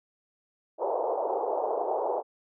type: band-pass noise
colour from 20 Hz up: pink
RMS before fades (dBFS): -29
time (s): 0.78-2.23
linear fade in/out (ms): 50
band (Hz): 400 to 920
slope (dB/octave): 48
effects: none